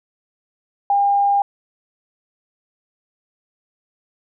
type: tone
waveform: sine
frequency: 804 Hz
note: G5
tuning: 44 cents sharp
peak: -13 dBFS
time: 0.9-1.42 s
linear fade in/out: 2 ms
effects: none